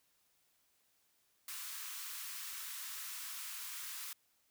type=high-pass noise; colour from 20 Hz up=white; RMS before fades=-45 dBFS; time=1.48-4.13 s; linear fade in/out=2 ms; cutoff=1000 Hz; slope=48 dB/octave; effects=white hiss -75 dBFS RMS until 4.5 s